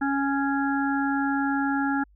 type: harmonic tone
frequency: 277.2 Hz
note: C#4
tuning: in tune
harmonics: 1 / 3 / 5 / 6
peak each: -24 / -29 / -31 / -32 dBFS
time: 0.01-2.04 s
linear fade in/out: 10 ms
effects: added 50 Hz sine -54 dBFS peak until 2.15 s

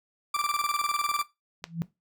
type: tone with tremolo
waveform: 40% pulse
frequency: 1174.7 Hz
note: D6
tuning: in tune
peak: -23 dBFS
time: 0.34-1.23 s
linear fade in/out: 5 ms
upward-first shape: square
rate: 20 Hz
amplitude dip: 70%
type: tone with exponential growth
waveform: sine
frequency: 166.6 Hz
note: E3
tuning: 19 cents sharp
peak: -23 dBFS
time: 1.62-1.82 s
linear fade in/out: 0 ms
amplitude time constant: 42 ms
type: click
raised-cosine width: 0.2 ms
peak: -15 dBFS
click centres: 1.641 s
effects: noise-tail reverb RT60 0.2 s tail -17 dB re dry

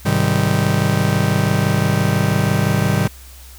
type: chord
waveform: 45% pulse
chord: Ab major seventh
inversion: none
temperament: just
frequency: 103.83 / 129.78 / 155.74 / 194.67 Hz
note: Ab2 / C3 / Eb3 / G3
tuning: 0 / -14 / +2 / -12 cents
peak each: -20 dBFS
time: 0.05-3.08 s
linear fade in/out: 10 ms
effects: added 64 Hz sine -38 dBFS peak until 3.58 s + white hiss -43 dBFS RMS until 3.58 s

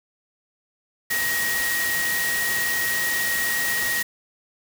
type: tone in noise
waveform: sine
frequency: 1889 Hz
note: A#6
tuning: 22 cents sharp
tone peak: -23 dBFS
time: 1.1-4.03 s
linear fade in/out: 10 ms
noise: white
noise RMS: -27 dBFS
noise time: 1.1-4.03 s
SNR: +1 dB
effects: none

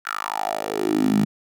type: tone with high-pass filter sweep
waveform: 10% pulse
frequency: 52.4 Hz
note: G#1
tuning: 16 cents sharp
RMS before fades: -23 dBFS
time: 0.05-1.25 s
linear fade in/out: 10 ms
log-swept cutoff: 1500 to 180 Hz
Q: 5.5
effects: none

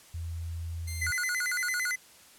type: tone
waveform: sine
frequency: 83.4 Hz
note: E2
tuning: 21 cents sharp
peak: -33 dBFS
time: 0.14-1.11 s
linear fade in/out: 5 ms
type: tone with pitch glide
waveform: 5% pulse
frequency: 2093 to 2073 Hz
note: C7 to C7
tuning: 0 to -17 cents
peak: -28 dBFS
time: 0.87-1.92 s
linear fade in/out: 10 ms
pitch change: -17 cents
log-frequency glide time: 0.99-1.68 s
type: tone with vibrato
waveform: square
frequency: 1717 Hz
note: A6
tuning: 43 cents flat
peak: -29 dBFS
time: 1.01-1.96 s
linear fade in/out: 10 ms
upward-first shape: square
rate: 8.9 Hz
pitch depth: 290 cents each way
effects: white hiss -55 dBFS RMS until 2.38 s + low-pass 12000 Hz 12 dB/octave

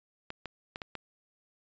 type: clicks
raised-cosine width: 0.3 ms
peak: -22 dBFS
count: 5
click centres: 0.304 / 0.457 / 0.759 / 0.818 / 0.953 s
effects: resampled to 16000 Hz

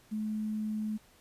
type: tone with quantisation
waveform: sine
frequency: 214.8 Hz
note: A3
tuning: 41 cents flat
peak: -31 dBFS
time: 0.11-0.98 s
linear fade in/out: 20 ms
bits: 10
effects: pink hiss -62 dBFS RMS until 1.2 s + resampled to 32000 Hz

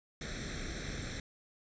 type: noise with comb filter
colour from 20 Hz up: pink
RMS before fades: -40 dBFS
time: 0.21-1.2 s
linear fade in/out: 2 ms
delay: 0.52 ms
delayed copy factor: +0.8
effects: resampled to 16000 Hz

